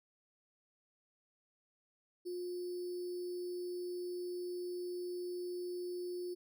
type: tone with sample-and-hold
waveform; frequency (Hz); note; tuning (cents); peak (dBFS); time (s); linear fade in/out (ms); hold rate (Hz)
sine; 356.7; F4; +37; -38; 2.25-6.35; 20; 4900
effects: none